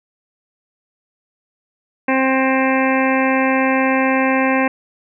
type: harmonic tone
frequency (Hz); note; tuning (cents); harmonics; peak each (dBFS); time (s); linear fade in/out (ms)
263.9; C4; +15; 1 / 2 / 3 / 4 / 6 / 7 / 8 / 9 / 10; -17 / -20 / -22 / -23 / -25 / -25 / -26 / -27 / -27; 2.08-4.68; 5
effects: none